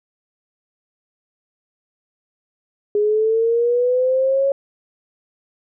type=linear sweep; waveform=sine; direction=up; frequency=412.2 to 554.4 Hz; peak=-14 dBFS; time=2.95-4.52 s; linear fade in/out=2 ms; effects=none